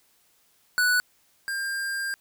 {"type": "tone pair in turn", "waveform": "square", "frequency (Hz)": [1480, 1598.4], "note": ["F#6", "G6"], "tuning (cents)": [0, 33], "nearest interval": "minor second", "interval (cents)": 133, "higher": "second", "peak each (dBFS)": [-20, -28], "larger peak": "first", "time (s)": [[0.78, 1], [1.48, 2.14]], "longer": "second", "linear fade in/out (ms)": 0, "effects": ["white hiss -64 dBFS RMS until 2.2 s"]}